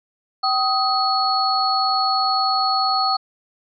sine tone cluster, 768 / 1257 / 4371 Hz, G5 / D#6 / C#8, -36 / +17 / -25 cents, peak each -21 dBFS, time 0.43-3.17 s, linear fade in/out 10 ms, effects none

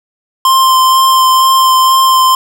square tone with vibrato, 1046.5 Hz, C6, in tune, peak -6 dBFS, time 0.45-2.35 s, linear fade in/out 2 ms, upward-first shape sine, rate 2.1 Hz, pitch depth 12 cents each way, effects none

